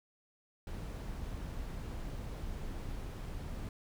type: noise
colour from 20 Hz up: brown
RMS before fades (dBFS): -41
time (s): 0.67-3.69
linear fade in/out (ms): 2
effects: none